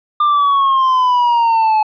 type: exponential sweep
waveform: triangle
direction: down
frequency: 1200 to 855 Hz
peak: -8 dBFS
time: 0.2-1.83 s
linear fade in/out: 5 ms
effects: resampled to 11025 Hz